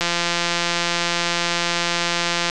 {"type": "click train", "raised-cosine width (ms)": 0.2, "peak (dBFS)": -3, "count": 429, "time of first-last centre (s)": [0.01, 2.498], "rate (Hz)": 172, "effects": ["resampled to 24000 Hz"]}